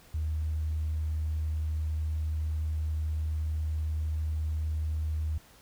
sine tone, 77.8 Hz, D#2, in tune, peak -27 dBFS, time 0.14-5.38 s, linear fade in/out 5 ms, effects tanh soft clip ceiling -23 dBFS + pink hiss -57 dBFS RMS until 5.61 s

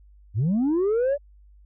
sine linear sweep, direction up, 88.9 to 587.3 Hz, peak -17 dBFS, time 0.34-1.18 s, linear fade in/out 50 ms, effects tanh soft clip ceiling -18 dBFS + added 50 Hz sine -49 dBFS peak until 1.65 s

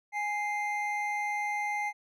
triangle tone pair together, 830 / 2091 Hz, G#5 / C7, -1 / -2 cents, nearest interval octave + major third, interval 1599 cents, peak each -30 / -31 dBFS, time 0.12-1.93 s, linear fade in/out 50 ms, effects none

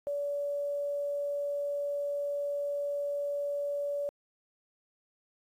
sine tone with quantisation, 573 Hz, D5, 43 cents flat, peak -30 dBFS, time 0.07-4.09 s, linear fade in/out 0 ms, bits 10, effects AAC 64 kbps

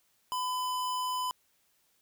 square tone, 1006 Hz, B5, 32 cents sharp, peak -31 dBFS, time 0.32-1.31 s, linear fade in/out 0 ms, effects white hiss -71 dBFS RMS until 2.01 s

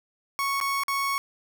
30% pulse tone with dropouts, 1107 Hz, C#6, 3 cents flat, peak -22 dBFS, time 0.39-1.18 s, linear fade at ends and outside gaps 0 ms, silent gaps 0.602-0.612 / 0.835-0.882 s, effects none

